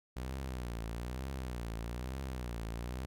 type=tone with vibrato; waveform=sawtooth; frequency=61.2 Hz; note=B1; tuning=15 cents flat; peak=-34 dBFS; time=0.16-3.06 s; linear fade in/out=10 ms; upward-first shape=triangle; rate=1.1 Hz; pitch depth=180 cents each way; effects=none